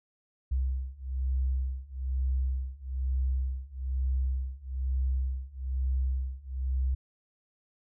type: beating tone pair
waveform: sine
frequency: 64.5 / 65.6 Hz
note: C2 / C2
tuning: -24 / +5 cents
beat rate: 1.1 Hz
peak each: -31 / -30 dBFS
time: 0.51-6.95 s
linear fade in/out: 10 ms
effects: none